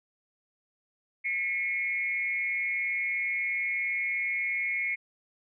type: tone with frequency modulation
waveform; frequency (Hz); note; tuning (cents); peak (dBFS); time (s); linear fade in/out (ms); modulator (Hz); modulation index
sine; 2176; C#7; -33; -27; 1.24-4.96; 20; 185; 0.66
effects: none